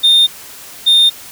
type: tone pair in turn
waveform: sine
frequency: 3641 / 3641 Hz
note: A#7 / A#7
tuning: -41 / -41 cents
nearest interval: unison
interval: 0 cents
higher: neither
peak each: -3 dBFS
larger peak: neither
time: 0.03-0.27 / 0.86-1.1 s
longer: neither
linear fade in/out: 20 ms
effects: tanh soft clip ceiling -5 dBFS + white hiss -34 dBFS RMS until 1.31 s